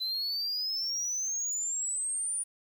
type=exponential sweep; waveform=sine; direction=up; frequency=4011 to 9540 Hz; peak=-27 dBFS; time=0-2.44 s; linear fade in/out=20 ms; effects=tanh soft clip ceiling -29 dBFS + 10-bit